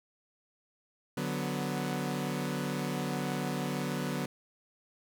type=chord; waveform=sawtooth; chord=B minor; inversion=first; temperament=equal; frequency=146.83 / 185 / 246.9 Hz; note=D3 / F#3 / B3; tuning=0 / 0 / 0 cents; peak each=-32 dBFS; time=1.17-4.26 s; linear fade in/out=5 ms; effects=none